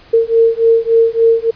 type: beating tone pair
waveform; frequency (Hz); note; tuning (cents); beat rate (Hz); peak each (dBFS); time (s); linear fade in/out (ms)
sine; 454.9 / 458.4; A#4 / A#4; -42 / -29; 3.5; -11; 0.13-1.51; 10
effects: pink hiss -43 dBFS RMS until 1.55 s + resampled to 11025 Hz